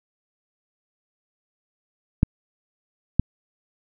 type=clicks; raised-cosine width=5 ms; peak=-3 dBFS; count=2; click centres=2.231 / 3.196 s; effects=none